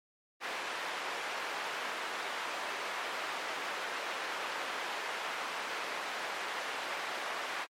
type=band-pass noise; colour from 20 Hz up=white; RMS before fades=-38 dBFS; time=0.4-7.67 s; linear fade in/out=50 ms; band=490 to 2000 Hz; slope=12 dB/octave; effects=MP3 64 kbps